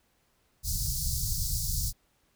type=band-stop noise; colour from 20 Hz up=pink; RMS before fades=-30 dBFS; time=0.63-1.93 s; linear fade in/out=50 ms; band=150 to 4500 Hz; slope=48 dB/octave; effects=pink hiss -70 dBFS RMS until 2.35 s